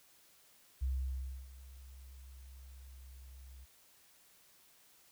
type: tone with ADSR envelope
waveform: sine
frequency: 65.41 Hz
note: C2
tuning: in tune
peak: -31 dBFS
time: 0.81-3.66 s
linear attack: 18 ms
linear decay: 640 ms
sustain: -19 dB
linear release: 26 ms
effects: white hiss -65 dBFS RMS until 5.11 s